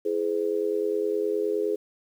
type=tone with amplitude modulation; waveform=sine; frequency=420 Hz; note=G#4; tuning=19 cents sharp; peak=-19 dBFS; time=0.05-1.76 s; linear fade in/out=10 ms; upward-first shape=sine; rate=89.8 Hz; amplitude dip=95%; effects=9-bit